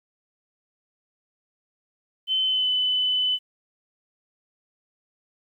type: tone with pitch glide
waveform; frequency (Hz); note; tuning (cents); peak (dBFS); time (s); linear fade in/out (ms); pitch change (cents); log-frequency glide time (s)
sine; 3061 to 3010; G7 to F#7; -42 to +29; -20; 2.27-3.39; 50; -29; 2.44-2.7
effects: 10-bit